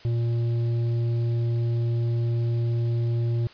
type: tone with tanh clipping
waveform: triangle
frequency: 117.4 Hz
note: A#2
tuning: 13 cents sharp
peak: -23 dBFS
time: 0.05-3.47 s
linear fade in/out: 0 ms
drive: 12 dB
effects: white hiss -49 dBFS RMS until 3.53 s + resampled to 11025 Hz